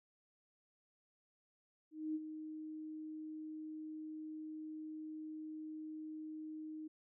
sine tone with ADSR envelope, 311.1 Hz, D#4, in tune, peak -35 dBFS, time 1.91-6.88 s, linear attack 240 ms, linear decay 38 ms, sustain -9 dB, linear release 10 ms, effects none

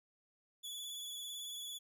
sawtooth tone with vibrato, 3420 Hz, A7, 50 cents flat, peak -40 dBFS, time 0.63-1.79 s, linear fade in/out 20 ms, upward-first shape sine, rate 18 Hz, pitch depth 34 cents each way, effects none

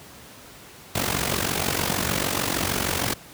pink noise with amplitude modulation, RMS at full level -21 dBFS, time 0.95-3.14 s, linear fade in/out 5 ms, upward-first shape sine, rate 46.5 Hz, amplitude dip 75%, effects pink hiss -45 dBFS RMS until 3.33 s + high-pass 80 Hz 12 dB/octave

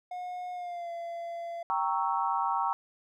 triangle tone with pitch glide, 722 to 681.5 Hz, F#5 to F5, -43 to -43 cents, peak -33 dBFS, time 0.11-1.63 s, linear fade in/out 5 ms, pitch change -100 cents, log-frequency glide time 0.53-0.91 s
sine chord, G diminished seventh, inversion none, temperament equal, 784 / 932.3 / 1108.7 / 1318.5 Hz, G5 / Bb5 / Db6 / Fb6, 0 / 0 / 0 / 0 cents, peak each -32 / -30 / -32 / -35 dBFS, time 1.7-2.73 s, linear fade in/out 0 ms
effects none

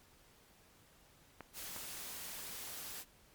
clicks, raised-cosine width 0.5 ms, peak -31 dBFS, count 2, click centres 1.407 / 1.763 s
white noise, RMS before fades -46 dBFS, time 1.53-3.05 s, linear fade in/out 50 ms
effects pink hiss -65 dBFS RMS until 3.34 s + MP3 96 kbps

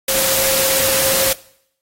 sine tone in noise, 534 Hz, C5, 35 cents sharp, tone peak -21 dBFS, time 0.08-1.33 s, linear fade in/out 5 ms, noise white, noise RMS -17 dBFS, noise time 0.08-1.33 s, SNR -7 dB, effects noise-tail reverb RT60 0.7 s tail -21 dB re dry + AAC 48 kbps

